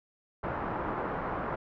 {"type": "low-pass noise", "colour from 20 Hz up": "white", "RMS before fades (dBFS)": -34, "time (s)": [0.43, 1.56], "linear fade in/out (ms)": 10, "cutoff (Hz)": 1300, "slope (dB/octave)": 24, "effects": []}